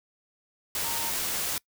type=tone in noise; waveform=sine; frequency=921 Hz; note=A#5; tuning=21 cents flat; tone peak=-37 dBFS; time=0.84-1.1 s; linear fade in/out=2 ms; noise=white; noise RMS=-30 dBFS; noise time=0.75-1.58 s; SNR=-10 dB; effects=noise-tail reverb RT60 0.1 s tail -24 dB re dry